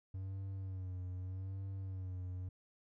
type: tone with vibrato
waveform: triangle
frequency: 94 Hz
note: F#2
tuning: 28 cents sharp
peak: -38 dBFS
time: 0.14-2.49 s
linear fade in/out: 5 ms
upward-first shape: sine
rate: 0.82 Hz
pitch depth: 54 cents each way
effects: none